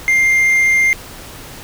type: tone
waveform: triangle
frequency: 2105 Hz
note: C7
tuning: 10 cents sharp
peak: -8 dBFS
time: 0.08-0.93 s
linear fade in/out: 0 ms
effects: pink hiss -34 dBFS RMS until 1.63 s